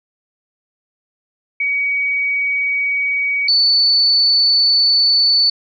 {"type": "tone pair in turn", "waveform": "sine", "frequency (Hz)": [2259, 4485], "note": ["C#7", "C#8"], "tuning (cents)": [32, 19], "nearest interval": "octave", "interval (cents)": 1187, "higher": "second", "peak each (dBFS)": [-15, -10], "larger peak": "second", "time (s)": [[1.6, 3.48], [3.48, 5.5]], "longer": "second", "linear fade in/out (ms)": 5, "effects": []}